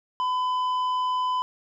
sine tone with tanh clipping, 1007 Hz, B5, 33 cents sharp, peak -24 dBFS, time 0.2-1.42 s, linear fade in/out 0 ms, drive 7 dB, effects none

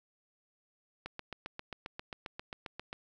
click train, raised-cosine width 0.3 ms, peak -24 dBFS, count 15, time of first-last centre 1.06-2.929 s, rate 7.49 Hz, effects none

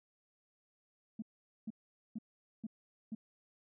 sine tone bursts, 220 Hz, A3, in tune, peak -37 dBFS, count 5, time 1.19-3.15 s, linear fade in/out 5 ms, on 32 ms, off 450 ms, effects tanh soft clip ceiling -33 dBFS

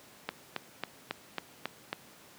click train, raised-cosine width 0.3 ms, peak -16 dBFS, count 7, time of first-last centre 0.29-1.929 s, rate 3.66 Hz, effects pink hiss -55 dBFS RMS until 2.38 s + high-pass 150 Hz 12 dB/octave

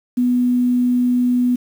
sine tone with quantisation, 246.9 Hz, B3, in tune, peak -13 dBFS, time 0.17-1.56 s, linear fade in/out 10 ms, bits 7, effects none

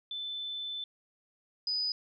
sine tone pair in turn, 3520 / 4978 Hz, A7 / D#8, 0 / 0 cents, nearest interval tritone, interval 600 cents, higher second, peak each -35 / -29 dBFS, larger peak second, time 0.11-0.84 / 1.67-1.92 s, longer first, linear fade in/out 2 ms, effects none

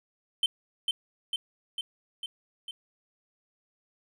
triangle tone with echo, 3094 Hz, G7, 23 cents flat, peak -20 dBFS, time 0.43-0.46 s, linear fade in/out 2 ms, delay 450 ms, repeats 5, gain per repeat -3 dB, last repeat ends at 2.71 s, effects none

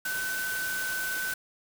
sine tone in noise, 1516 Hz, F#6, 42 cents sharp, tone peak -30 dBFS, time 0.05-1.34 s, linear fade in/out 5 ms, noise white, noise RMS -36 dBFS, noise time 0.05-1.34 s, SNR +3 dB, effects none

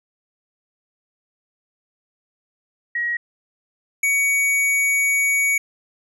sine / square tone pair in turn, 1900 / 2250 Hz, A#6 / C#7, +33 / +25 cents, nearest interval minor third, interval 292 cents, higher second, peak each -20 / -17 dBFS, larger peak second, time 2.95-3.17 / 4.03-5.58 s, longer second, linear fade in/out 5 ms, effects none

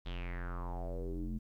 square tone with low-pass filter sweep, 43.85 Hz, F1, 8 cents sharp, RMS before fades -39 dBFS, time 0.05-1.39 s, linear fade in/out 20 ms, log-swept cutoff 3600 to 210 Hz, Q 5.6, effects 12-bit

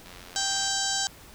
click train, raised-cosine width 0.2 ms, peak -28 dBFS, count 56, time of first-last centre 0.06-0.678 s, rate 89 Hz
harmonic tone, 784 Hz, G5, in tune, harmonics 1 / 2 / 4 / 5 / 6 / 7 / 8 / 9 / 10, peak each -34 / -34 / -34 / -34 / -34 / -34 / -34 / -34 / -34 dBFS, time 0.36-1.07 s, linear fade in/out 0 ms
effects pink hiss -49 dBFS RMS until 1.34 s

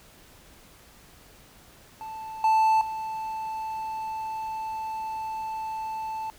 triangle tone with level steps, 880 Hz, A5, in tune, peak -33 / -16 / -28 dBFS, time 2.01-6.3 s, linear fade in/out 0 ms, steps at 2.44 / 2.81 s, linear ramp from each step 2 ms, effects pink hiss -53 dBFS RMS until 6.38 s

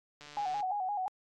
click train, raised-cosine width 0.2 ms, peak -32 dBFS, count 59, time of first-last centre 0.21-0.605 s, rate 147 Hz
sine tone with vibrato, 784 Hz, G5, in tune, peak -31 dBFS, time 0.37-1.08 s, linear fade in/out 0 ms, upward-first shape square, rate 5.8 Hz, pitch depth 87 cents each way
effects AAC 32 kbps

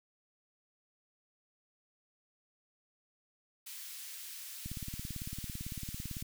white high-pass noise, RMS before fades -46 dBFS, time 3.66-6.23 s, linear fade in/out 10 ms, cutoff 2100 Hz, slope 12 dB/octave
click train, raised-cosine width 5 ms, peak -29 dBFS, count 29, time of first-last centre 4.66-6.224 s, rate 17.9 Hz
effects none

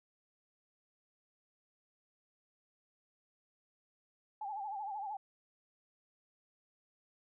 sine tone with vibrato, 820 Hz, G#5, 22 cents flat, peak -38 dBFS, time 4.41-5.17 s, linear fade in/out 5 ms, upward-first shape sine, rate 13 Hz, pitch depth 100 cents each way, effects none

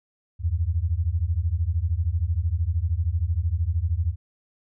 sine beating tone pair, 77.78 / 90.78 Hz, D#2 / F#2, 0 / -32 cents, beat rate 13 Hz, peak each -24 dBFS, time 0.39-4.16 s, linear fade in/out 50 ms, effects none

